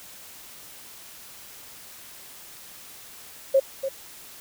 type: tone with echo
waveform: sine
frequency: 540 Hz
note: C#5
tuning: 45 cents flat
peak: -14 dBFS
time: 3.54-3.6 s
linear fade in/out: 10 ms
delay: 290 ms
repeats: 1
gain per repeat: -10 dB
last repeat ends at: 3.89 s
effects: white hiss -45 dBFS RMS until 4.4 s